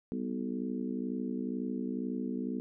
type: harmonic tone with a mistuned harmonic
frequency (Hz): 62.1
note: B1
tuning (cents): +10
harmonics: 3 / 4 / 5 / 6 / 7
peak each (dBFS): -38 / -35 / -41 / -44 / -44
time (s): 0.12-2.6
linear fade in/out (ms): 0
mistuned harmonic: 3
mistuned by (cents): +92
effects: none